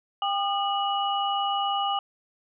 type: tone cluster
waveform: sine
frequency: 797 / 1217 / 2927 Hz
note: G5 / D#6 / F#7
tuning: +28 / -39 / -19 cents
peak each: -26 / -29 / -30 dBFS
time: 0.22-1.99 s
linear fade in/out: 2 ms
effects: none